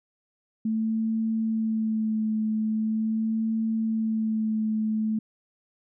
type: tone with vibrato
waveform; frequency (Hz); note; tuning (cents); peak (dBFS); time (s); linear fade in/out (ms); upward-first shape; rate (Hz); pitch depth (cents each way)
sine; 220; A3; 0; -23; 0.65-5.19; 5; sine; 0.42; 22
effects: none